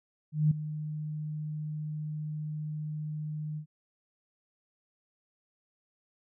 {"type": "tone with ADSR envelope", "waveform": "sine", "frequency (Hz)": 152.5, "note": "D#3", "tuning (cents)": -34, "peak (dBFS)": -19, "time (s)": [0.32, 3.66], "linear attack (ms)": 190, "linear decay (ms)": 6, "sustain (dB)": -14, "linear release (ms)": 90, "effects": []}